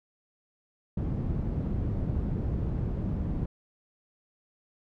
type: low-pass noise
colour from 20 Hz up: white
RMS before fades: -30 dBFS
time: 0.97-3.46 s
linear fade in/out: 5 ms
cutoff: 150 Hz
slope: 12 dB/octave
effects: none